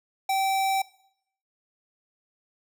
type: tone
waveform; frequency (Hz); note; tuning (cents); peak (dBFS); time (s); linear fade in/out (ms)
square; 774; G5; -22; -23; 0.29-0.82; 5
effects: noise-tail reverb RT60 0.7 s tail -20 dB re dry